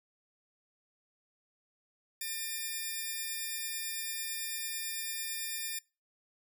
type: tone pair together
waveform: 5% pulse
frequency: 1800 / 2403 Hz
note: A6 / D7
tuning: +39 / +39 cents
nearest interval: perfect fourth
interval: 500 cents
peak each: -28 / -28 dBFS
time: 2.21-5.79 s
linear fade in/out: 5 ms
effects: noise-tail reverb RT60 0.3 s tail -24 dB re dry